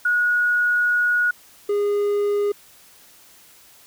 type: tone pair in turn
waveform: sine / triangle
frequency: 1453 / 409.7 Hz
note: F#6 / G#4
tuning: -32 / -24 cents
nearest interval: octave + minor seventh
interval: 2192 cents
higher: first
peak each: -16 dBFS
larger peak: neither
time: 0.05-1.31 / 1.69-2.52 s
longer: first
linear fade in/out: 5 ms
effects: white hiss -50 dBFS RMS until 3.86 s